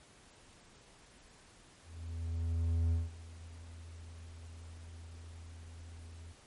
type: tone with ADSR envelope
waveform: triangle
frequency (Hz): 83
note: E2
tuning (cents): +12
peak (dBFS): -25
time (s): 1.82-6.33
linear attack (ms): 1100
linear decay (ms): 180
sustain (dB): -20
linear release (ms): 14
effects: pink hiss -60 dBFS RMS until 6.46 s + MP3 48 kbps